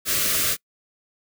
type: band-stop noise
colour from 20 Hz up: white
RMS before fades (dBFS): -22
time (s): 0.05-0.57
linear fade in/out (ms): 50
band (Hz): 670 to 1100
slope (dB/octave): 96
effects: noise-tail reverb RT60 0.1 s tail -24 dB re dry